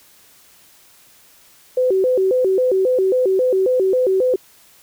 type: tone with vibrato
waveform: sine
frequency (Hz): 439.2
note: A4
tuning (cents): -3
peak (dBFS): -13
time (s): 1.77-4.36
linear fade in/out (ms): 5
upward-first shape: square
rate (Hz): 3.7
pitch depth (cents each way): 250
effects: white hiss -50 dBFS RMS until 4.82 s